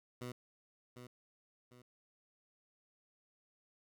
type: tone with echo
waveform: 15% pulse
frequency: 123.47 Hz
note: B2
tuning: in tune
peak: -36 dBFS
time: 0.21-0.32 s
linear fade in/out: 5 ms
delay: 750 ms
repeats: 2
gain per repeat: -8 dB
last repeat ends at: 1.82 s
effects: none